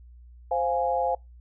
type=chord; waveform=sine; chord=F minor; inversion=second; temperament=equal; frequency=523.3 / 698.5 / 830.6 Hz; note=C5 / F5 / Ab5; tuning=0 / 0 / 0 cents; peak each=-27 dBFS; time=0.51-1.15 s; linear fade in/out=5 ms; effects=noise-tail reverb RT60 0.2 s tail -25 dB re dry + added 60 Hz sine -46 dBFS peak until 1.4 s